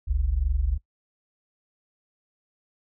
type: tone pair together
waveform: sine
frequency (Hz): 46.59 / 69.3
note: F#1 / C#2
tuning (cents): +13 / 0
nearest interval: perfect fifth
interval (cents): 687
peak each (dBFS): -24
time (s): 0.07-0.78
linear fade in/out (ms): 20
effects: noise-tail reverb RT60 0.1 s tail -20 dB re dry